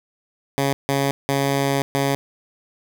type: tone bursts at uneven times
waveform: 10% pulse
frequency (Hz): 138.59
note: C#3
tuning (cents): 0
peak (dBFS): -10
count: 4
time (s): 0.58-0.73 / 0.89-1.11 / 1.29-1.82 / 1.95-2.15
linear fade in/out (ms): 0
effects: none